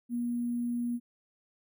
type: tone with sample-and-hold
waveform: sine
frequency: 239.7 Hz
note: A#3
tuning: 48 cents sharp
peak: -29 dBFS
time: 0.09-1 s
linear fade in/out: 50 ms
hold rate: 11025 Hz
effects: none